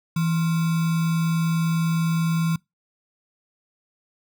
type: tone with sample-and-hold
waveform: sine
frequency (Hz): 164.81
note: E3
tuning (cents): 0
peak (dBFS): -19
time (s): 0.16-2.56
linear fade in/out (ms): 5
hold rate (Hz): 1225
effects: noise-tail reverb RT60 0.2 s tail -25 dB re dry

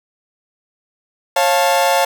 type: chord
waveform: 40% pulse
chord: Db augmented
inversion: none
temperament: equal with one note detuned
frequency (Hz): 546.1 / 698.5 / 880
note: Db5 / F5 / A5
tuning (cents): -26 / 0 / 0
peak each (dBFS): -16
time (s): 1.36-2.05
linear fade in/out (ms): 5
effects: none

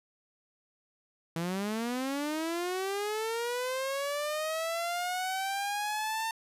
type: linear sweep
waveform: sawtooth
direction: up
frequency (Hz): 161.9 to 904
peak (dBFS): -27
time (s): 1.36-6.31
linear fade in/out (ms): 2
effects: resampled to 32000 Hz

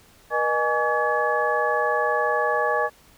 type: tone cluster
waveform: sine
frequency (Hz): 480.1 / 612 / 833 / 1138 / 1699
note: B4 / D#5 / G#5 / C#6 / G#6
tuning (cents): -49 / -29 / +5 / +45 / +39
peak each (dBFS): -26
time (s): 0.3-2.9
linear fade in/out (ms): 50
effects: pink hiss -54 dBFS RMS until 3.17 s

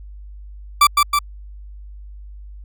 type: tone with echo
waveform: 40% pulse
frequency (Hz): 1166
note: D6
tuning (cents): -13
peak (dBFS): -7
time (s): 0.81-0.87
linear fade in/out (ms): 5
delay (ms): 160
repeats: 2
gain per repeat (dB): -3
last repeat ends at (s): 1.19
effects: added 50 Hz sine -34 dBFS peak until 2.64 s

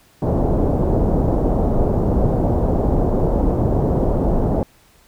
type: low-pass noise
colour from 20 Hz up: pink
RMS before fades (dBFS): -17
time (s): 0.22-4.63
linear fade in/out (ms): 2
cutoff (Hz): 720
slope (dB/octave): 24
effects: pink hiss -53 dBFS RMS until 5.07 s

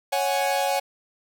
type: chord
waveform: 45% pulse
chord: C# suspended fourth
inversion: none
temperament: equal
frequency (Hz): 554.4 / 740 / 830.6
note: C#5 / F#5 / G#5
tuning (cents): 0 / 0 / 0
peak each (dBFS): -26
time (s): 0.12-0.8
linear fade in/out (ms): 10
effects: 9-bit

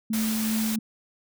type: tone with tremolo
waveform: sine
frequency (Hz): 220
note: A3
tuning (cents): 0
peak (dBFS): -23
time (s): 0.1-0.79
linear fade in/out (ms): 5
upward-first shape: triangle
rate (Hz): 2.7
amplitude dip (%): 25
type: noise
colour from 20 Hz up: white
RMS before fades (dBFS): -32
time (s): 0.13-0.76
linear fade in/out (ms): 5
effects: none

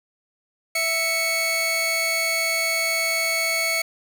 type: tone pair together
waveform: sawtooth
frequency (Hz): 659.3 / 2218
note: E5 / C#7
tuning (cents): 0 / 0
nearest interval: octave + major sixth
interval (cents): 2100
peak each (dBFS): -24 / -18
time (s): 0.75-3.82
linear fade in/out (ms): 5
effects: none

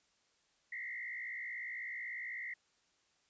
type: tone with frequency modulation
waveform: sine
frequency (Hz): 2000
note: B6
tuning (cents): +21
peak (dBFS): -40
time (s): 0.72-2.54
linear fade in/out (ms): 5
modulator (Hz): 58.1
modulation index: 2.2
effects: white hiss -74 dBFS RMS until 3.29 s + resampled to 16000 Hz

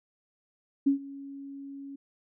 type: tone with ADSR envelope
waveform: sine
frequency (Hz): 277.2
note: C#4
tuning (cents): 0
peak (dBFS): -18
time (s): 0.86-1.96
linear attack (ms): 12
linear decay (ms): 110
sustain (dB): -21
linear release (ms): 8
effects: none

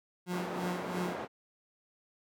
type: tone with tremolo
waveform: 30% pulse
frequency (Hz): 179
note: F3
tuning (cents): +43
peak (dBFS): -30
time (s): 0.26-1.18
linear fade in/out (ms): 50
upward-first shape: sine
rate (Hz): 3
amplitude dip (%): 70
type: band-pass noise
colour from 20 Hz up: white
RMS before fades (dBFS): -39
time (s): 0.3-1.28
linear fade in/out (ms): 50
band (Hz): 170 to 900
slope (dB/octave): 12
effects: none

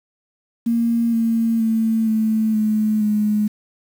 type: tone with pitch steps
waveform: sine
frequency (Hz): 232.5 / 228 / 223.5 / 219.2 / 214.9 / 210.8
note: A#3 / A#3 / A3 / A3 / A3 / G#3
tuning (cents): -4 / -38 / +27 / -6 / -41 / +26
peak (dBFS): -15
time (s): 0.66-3.48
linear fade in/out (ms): 10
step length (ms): 470
effects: 7-bit

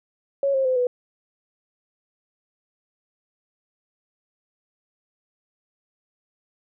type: tone with pitch steps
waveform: sine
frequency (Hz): 554.4 / 533.7 / 513.7 / 494.5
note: C#5 / C5 / C5 / B4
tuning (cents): 0 / +34 / -32 / +2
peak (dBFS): -18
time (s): 0.43-0.87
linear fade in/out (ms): 2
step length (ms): 110
effects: none

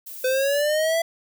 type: noise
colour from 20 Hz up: violet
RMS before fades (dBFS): -37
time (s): 0.06-0.62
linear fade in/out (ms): 10
type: linear sweep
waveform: square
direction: up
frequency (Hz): 507 to 671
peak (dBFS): -20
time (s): 0.24-1.02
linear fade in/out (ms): 5
effects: none

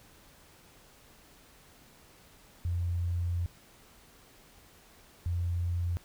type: tone pair in turn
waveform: sine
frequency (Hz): 87 / 87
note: F2 / F2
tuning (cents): -6 / -6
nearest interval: unison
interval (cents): 0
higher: neither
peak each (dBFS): -28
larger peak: neither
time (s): 2.65-3.46 / 5.26-5.97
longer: first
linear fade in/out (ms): 0
effects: pink hiss -58 dBFS RMS until 6.04 s

